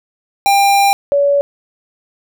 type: tone pair in turn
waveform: square / sine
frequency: 797 / 567.5 Hz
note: G5 / C#5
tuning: +28 / +41 cents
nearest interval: tritone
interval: 587 cents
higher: first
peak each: -9 dBFS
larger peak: neither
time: 0.46-0.93 / 1.12-1.41 s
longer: first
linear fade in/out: 0 ms
effects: none